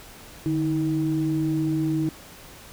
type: tone pair together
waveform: sine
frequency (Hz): 150 / 317.8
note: D3 / D#4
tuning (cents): +37 / +37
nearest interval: octave + minor second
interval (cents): 1300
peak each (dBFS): -25 / -22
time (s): 0.46-2.09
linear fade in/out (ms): 0
effects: tanh soft clip ceiling -14 dBFS + pink hiss -45 dBFS RMS until 2.72 s